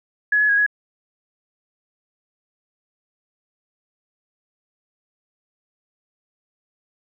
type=tone with pitch steps; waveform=sine; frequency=1688 / 1698 / 1647 / 1678 Hz; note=G#6 / G#6 / G#6 / G#6; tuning=+28 / +38 / -15 / +17 cents; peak=-14 dBFS; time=0.32-0.664 s; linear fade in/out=5 ms; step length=86 ms; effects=none